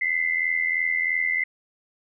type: tone pair together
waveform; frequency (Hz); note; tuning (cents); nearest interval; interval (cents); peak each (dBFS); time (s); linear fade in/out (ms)
sine; 2010 / 2093; B6 / C7; +30 / 0; minor second; 70; -24; 0.01-1.44; 5
effects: none